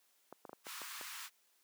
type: clicks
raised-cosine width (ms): 1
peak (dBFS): -33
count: 7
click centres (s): 0.326 / 0.452 / 0.494 / 0.531 / 0.668 / 0.817 / 1.012
type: high-pass noise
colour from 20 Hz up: pink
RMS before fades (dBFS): -47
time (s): 0.64-1.3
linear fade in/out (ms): 50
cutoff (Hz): 1000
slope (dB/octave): 48
effects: white hiss -73 dBFS RMS until 1.63 s + high-pass 300 Hz 12 dB/octave